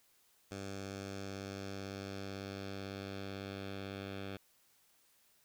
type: tone with low-pass filter sweep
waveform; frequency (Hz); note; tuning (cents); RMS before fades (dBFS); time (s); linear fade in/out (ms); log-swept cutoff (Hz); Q
10% pulse; 98; G2; 0; -44; 0.51-4.37; 5; 6900 to 3500; 1.8
effects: white hiss -70 dBFS RMS until 5.44 s